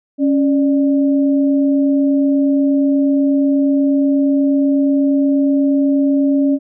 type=tone pair together; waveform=sine; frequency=277.2 / 594.5 Hz; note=C#4 / D5; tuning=0 / +21 cents; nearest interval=octave + minor second; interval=1321 cents; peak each=-11 / -22 dBFS; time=0.18-6.59 s; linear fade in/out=50 ms; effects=none